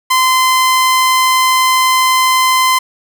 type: tone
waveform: sawtooth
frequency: 1032 Hz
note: C6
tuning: 24 cents flat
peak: -5 dBFS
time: 0.1-2.79 s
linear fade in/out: 10 ms
effects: none